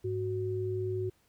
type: tone pair together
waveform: sine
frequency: 103.83 / 370 Hz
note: G#2 / F#4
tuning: 0 / 0 cents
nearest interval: octave + minor seventh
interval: 2200 cents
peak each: -34 / -32 dBFS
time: 0.04-1.1 s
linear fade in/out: 10 ms
effects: pink hiss -69 dBFS RMS until 1.28 s